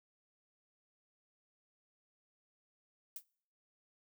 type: noise with exponential decay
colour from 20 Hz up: violet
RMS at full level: -39 dBFS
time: 3.16-3.24 s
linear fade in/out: 2 ms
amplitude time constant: 17 ms
effects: noise-tail reverb RT60 0.6 s tail -25 dB re dry